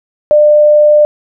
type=tone; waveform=sine; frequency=598 Hz; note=D5; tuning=31 cents sharp; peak=-3 dBFS; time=0.31-1.05 s; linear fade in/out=0 ms; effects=none